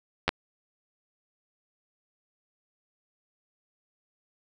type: clicks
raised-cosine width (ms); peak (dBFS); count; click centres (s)
0.3; -7; 2; 0.28 / 0.291
effects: none